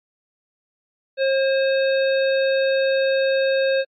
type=harmonic tone with a mistuned harmonic; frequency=537 Hz; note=C5; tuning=45 cents sharp; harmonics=1 / 3 / 5 / 7 / 8; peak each=-17 / -27 / -31 / -34 / -35 dBFS; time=1.17-3.85 s; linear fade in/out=50 ms; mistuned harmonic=5; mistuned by=-58 cents; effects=AAC 64 kbps